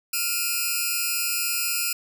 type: tone cluster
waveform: 5% pulse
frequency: 1398 / 2413 / 2567 Hz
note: F6 / D7 / E7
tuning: +1 / +46 / -47 cents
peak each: -18 dBFS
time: 0.13-1.93 s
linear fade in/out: 5 ms
effects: none